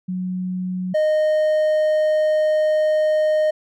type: tone pair in turn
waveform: sine / triangle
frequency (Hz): 183.4 / 616.9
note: F#3 / D#5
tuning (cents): -15 / -15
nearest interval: octave + major sixth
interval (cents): 2100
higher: second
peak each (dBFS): -22 / -13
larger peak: second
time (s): 0.08-0.94 / 0.94-3.51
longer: second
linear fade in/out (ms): 10
effects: none